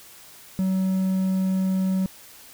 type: tone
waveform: triangle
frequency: 188.8 Hz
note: F#3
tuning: 35 cents sharp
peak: -18 dBFS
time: 0.59-2.06 s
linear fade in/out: 0 ms
effects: white hiss -47 dBFS RMS until 2.53 s